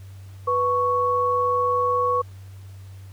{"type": "tone pair together", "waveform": "sine", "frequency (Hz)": [493.9, 1109.9], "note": ["B4", "C#6"], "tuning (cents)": [0, 2], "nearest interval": "octave + major second", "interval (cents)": 1402, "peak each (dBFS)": [-23, -20], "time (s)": [0.47, 2.22], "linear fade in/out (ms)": 10, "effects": ["added 96 Hz sine -38 dBFS peak until 3.12 s", "pink hiss -55 dBFS RMS until 3.12 s"]}